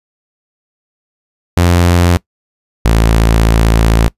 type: tone pair in turn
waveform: sawtooth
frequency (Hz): 87.31 / 55.67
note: F2 / A1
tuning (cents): 0 / +21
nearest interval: minor sixth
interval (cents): 779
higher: first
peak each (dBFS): -3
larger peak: neither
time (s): 1.57-2.17 / 2.85-4.08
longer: second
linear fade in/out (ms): 0
effects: noise-tail reverb RT60 0.1 s tail -22 dB re dry + resampled to 32000 Hz